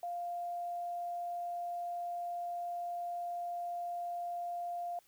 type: tone with quantisation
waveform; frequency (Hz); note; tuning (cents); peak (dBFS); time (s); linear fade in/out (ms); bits
sine; 698.5; F5; 0; -36; 0.03-4.99; 2; 11
effects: white hiss -68 dBFS RMS until 5.07 s